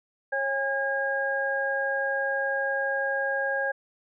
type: tone cluster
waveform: sine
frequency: 546 / 814 / 1629 Hz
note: C#5 / G#5 / G#6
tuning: -26 / -35 / -34 cents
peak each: -29 / -33 / -27 dBFS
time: 0.32-3.72 s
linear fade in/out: 10 ms
effects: none